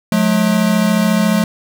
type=tone pair together; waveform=square; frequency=180.4 / 214.5 Hz; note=F#3 / A3; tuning=-44 / -44 cents; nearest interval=minor third; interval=300 cents; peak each=-16 / -14 dBFS; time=0.12-1.44 s; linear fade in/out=2 ms; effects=none